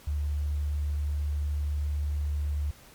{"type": "tone", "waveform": "sine", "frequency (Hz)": 73.4, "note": "D2", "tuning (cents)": 0, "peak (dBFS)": -26, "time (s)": [0.07, 2.71], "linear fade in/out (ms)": 5, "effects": ["pink hiss -53 dBFS RMS until 2.94 s", "MP3 96 kbps"]}